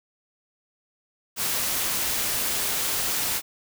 white noise, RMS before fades -26 dBFS, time 1.36-3.42 s, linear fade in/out 50 ms, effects none

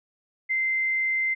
sine tone, 2079 Hz, C7, 12 cents flat, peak -22 dBFS, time 0.49-1.35 s, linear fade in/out 20 ms, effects none

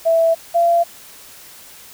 sine tone pair in turn, 659.3 / 683.4 Hz, E5 / F5, 0 / -38 cents, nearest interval minor second, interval 62 cents, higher second, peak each -11 dBFS, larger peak neither, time 0.05-0.35 / 0.54-0.84 s, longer neither, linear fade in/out 20 ms, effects white hiss -41 dBFS RMS until 1.93 s

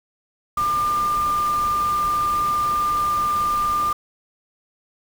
sine tone in noise, 1198 Hz, D6, 34 cents sharp, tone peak -18 dBFS, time 0.57-3.93 s, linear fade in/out 5 ms, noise pink, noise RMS -34 dBFS, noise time 0.57-3.93 s, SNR +13 dB, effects none

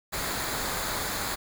pink noise with comb filter, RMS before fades -31 dBFS, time 0.12-1.36 s, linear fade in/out 20 ms, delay 0.35 ms, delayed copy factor -0.5, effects none

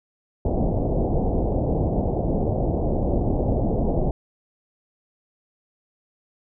pink low-pass noise, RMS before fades -22 dBFS, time 0.45-4.11 s, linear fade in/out 2 ms, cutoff 750 Hz, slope 48 dB/octave, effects none

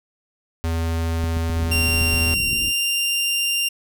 square tone, 82.41 Hz, E2, in tune, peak -21 dBFS, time 0.64-2.34 s, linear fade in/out 0 ms
click train, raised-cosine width 5 ms, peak -17 dBFS, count 11, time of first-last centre 1.24-2.53 s, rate 7.75 Hz
pink low-pass noise, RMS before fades -32 dBFS, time 1.53-2.73 s, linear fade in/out 50 ms, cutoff 350 Hz, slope 24 dB/octave
sawtooth tone with pitch glide, 2766 to 2787 Hz, F7 to F7, -17 to -4 cents, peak -16 dBFS, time 1.71-3.69 s, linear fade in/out 10 ms, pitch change +13 cents, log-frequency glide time 2.5-2.63 s
effects none

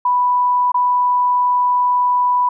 sine tone with dropouts, 987.8 Hz, B5, in tune, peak -12 dBFS, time 0.05-2.49 s, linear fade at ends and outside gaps 5 ms, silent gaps 0.719-0.743 s, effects none

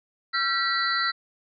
sine tone cluster, 1356 / 1567 / 1940 / 4056 / 4568 Hz, E6 / G6 / B6 / B7 / D8, +49 / -1 / -31 / +45 / -49 cents, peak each -26 / -35 / -27 / -29 / -33 dBFS, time 0.33-1.12 s, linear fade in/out 20 ms, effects none

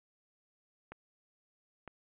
clicks, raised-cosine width 0.5 ms, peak -30 dBFS, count 2, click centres 0.92 / 1.877 s, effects resampled to 8000 Hz + 12-bit

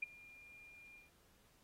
sine tone with ADSR envelope, 2406 Hz, D7, 41 cents sharp, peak -34 dBFS, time 0.02-1.11 s, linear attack 9 ms, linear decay 16 ms, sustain -22 dB, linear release 150 ms, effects pink hiss -71 dBFS RMS until 1.63 s + AAC 48 kbps

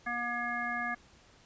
harmonic tone with a mistuned harmonic, 240 Hz, B3, 49 cents flat, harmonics 1 / 3 / 5 / 7 / 9, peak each -42 / -38 / -39 / -35 / -40 dBFS, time 0.06-0.95 s, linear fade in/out 10 ms, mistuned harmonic 9, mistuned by -17 cents, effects pink hiss -60 dBFS RMS until 1.45 s + resampled to 16000 Hz

